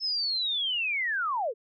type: linear sweep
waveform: sine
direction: down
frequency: 5274 to 400.2 Hz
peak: -26 dBFS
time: 0-1.54 s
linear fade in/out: 50 ms
effects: none